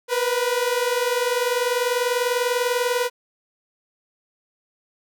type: tone pair together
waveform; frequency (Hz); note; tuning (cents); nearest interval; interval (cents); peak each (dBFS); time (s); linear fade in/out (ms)
sawtooth; 479.9 / 500; B4 / B4; -50 / +21; minor second; 71; -19; 0.08-3.1; 50
effects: none